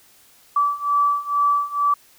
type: beating tone pair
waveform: sine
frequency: 1154 / 1156.2 Hz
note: D6 / D6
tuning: -31 / -27 cents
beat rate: 2.2 Hz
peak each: -21 / -19 dBFS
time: 0.56-1.94 s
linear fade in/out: 5 ms
effects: white hiss -53 dBFS RMS until 2.18 s